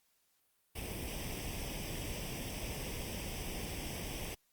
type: noise with comb filter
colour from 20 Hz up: pink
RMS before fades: -41 dBFS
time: 0.75-4.35 s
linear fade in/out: 10 ms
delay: 0.36 ms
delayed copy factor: +0.7
effects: white hiss -75 dBFS RMS until 4.52 s + Opus 48 kbps